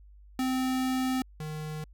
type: tone pair in turn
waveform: square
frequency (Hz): 258.8 / 153.88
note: C4 / D#3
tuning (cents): -19 / -19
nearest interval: major sixth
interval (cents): 900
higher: first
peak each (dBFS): -27 / -35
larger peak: first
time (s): 0.39-1.22 / 1.4-1.84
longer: first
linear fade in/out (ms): 2
effects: added 50 Hz sine -50 dBFS peak until 1.93 s